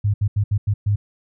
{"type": "tone bursts at uneven times", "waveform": "sine", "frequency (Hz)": 102.8, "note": "G#2", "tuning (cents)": -17, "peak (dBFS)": -15, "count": 6, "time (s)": [[0.04, 0.14], [0.21, 0.28], [0.36, 0.44], [0.51, 0.58], [0.67, 0.74], [0.86, 0.96]], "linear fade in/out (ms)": 10, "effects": []}